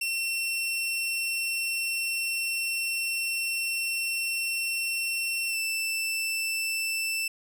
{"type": "tone with pitch glide", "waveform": "sawtooth", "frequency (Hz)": [2710, 2662], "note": ["E7", "E7"], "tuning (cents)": [47, 16], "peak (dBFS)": -24, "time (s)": [0.01, 7.28], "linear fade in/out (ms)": 5, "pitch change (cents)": -31, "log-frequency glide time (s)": [5.48, 5.57], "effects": []}